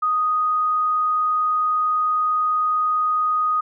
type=tone; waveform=sine; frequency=1244.5 Hz; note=D#6; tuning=in tune; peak=-17 dBFS; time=0.02-3.61 s; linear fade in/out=10 ms; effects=none